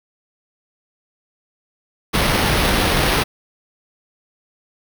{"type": "noise with sample-and-hold", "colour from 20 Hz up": "pink", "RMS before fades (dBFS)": -17, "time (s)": [2.13, 3.24], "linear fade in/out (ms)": 20, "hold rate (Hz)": 7350, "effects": []}